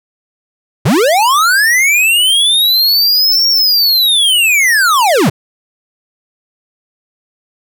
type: linear two-way sweep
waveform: square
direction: up then down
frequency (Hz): 98 to 5588 to 98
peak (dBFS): -8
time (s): 0.85-5.3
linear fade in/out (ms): 10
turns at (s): 3.48
effects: none